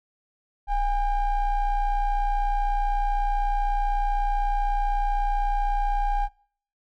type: ring-modulated tone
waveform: triangle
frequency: 392 Hz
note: G4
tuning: in tune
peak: -16 dBFS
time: 0.67-6.29 s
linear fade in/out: 50 ms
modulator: 422 Hz
effects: noise-tail reverb RT60 0.6 s tail -26 dB re dry